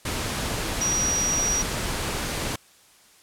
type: tone in noise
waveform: sine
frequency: 5760 Hz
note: F#8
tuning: 47 cents flat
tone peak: -22 dBFS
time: 0.81-1.62 s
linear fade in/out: 5 ms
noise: pink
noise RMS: -28 dBFS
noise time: 0.05-2.56 s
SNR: +3 dB
effects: white hiss -55 dBFS RMS until 3.22 s + low-pass 11000 Hz 12 dB/octave